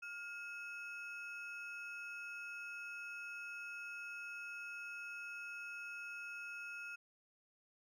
triangle ring-modulated tone, 1994 Hz, B6, 16 cents sharp, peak -40 dBFS, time 0.02-6.96 s, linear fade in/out 10 ms, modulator 582 Hz, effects none

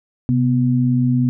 sine tone pair together, 129.59 / 246.9 Hz, C3 / B3, -16 / 0 cents, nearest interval major seventh, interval 1116 cents, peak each -16 dBFS, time 0.29-1.29 s, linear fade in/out 0 ms, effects none

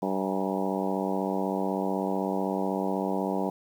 harmonic tone with a mistuned harmonic, 96 Hz, G2, 36 cents flat, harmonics 2 / 3 / 4 / 5 / 6 / 7 / 8 / 9 / 10, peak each -31 / -33 / -34 / -35 / -36 / -36 / -37 / -38 / -38 dBFS, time 0.02-3.5 s, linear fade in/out 5 ms, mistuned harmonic 8, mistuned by +52 cents, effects 9-bit

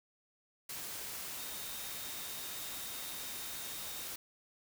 sine tone in noise, 3700 Hz, A#7, 14 cents flat, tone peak -51 dBFS, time 1.38-4.07 s, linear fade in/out 5 ms, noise white, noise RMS -43 dBFS, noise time 0.69-4.16 s, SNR -11 dB, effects none

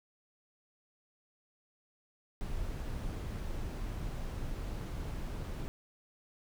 brown noise, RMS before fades -38 dBFS, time 2.41-5.68 s, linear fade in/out 0 ms, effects none

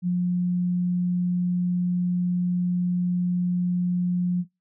sine tone, 178.2 Hz, F3, 35 cents sharp, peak -20 dBFS, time 0.02-4.45 s, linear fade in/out 50 ms, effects noise-tail reverb RT60 0.2 s tail -21 dB re dry

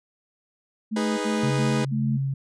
sine tone bursts, 217.1 Hz, A3, 23 cents flat, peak -24 dBFS, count 4, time 0.91-2.179 s, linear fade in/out 20 ms, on 270 ms, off 63 ms
sawtooth chord, G# minor, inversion second, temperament equal with one note detuned, 311.1 / 411.7 / 493.9 Hz, D#4 / G#4 / B4, 0 / -15 / 0 cents, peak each -26 dBFS, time 0.96-1.85 s, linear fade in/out 5 ms
sine tone with tremolo, 136.2 Hz, C#3, 30 cents flat, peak -22 dBFS, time 1.43-2.34 s, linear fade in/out 5 ms, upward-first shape sine, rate 1.7 Hz, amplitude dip 35%
effects resampled to 22050 Hz

